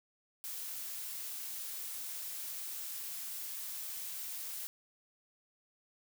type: noise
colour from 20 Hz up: blue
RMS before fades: -42 dBFS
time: 0.44-4.67 s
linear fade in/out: 0 ms
effects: none